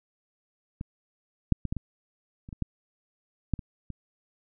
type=clicks; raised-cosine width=5 ms; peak=-22 / -7 / -18 / -16 / -20 / -30 / -25 / -15 / -12 / -25 / -25 dBFS; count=11; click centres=0.811 / 1.523 / 1.653 / 1.725 / 1.767 / 2.489 / 2.528 / 2.623 / 3.537 / 3.592 / 3.903 s; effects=none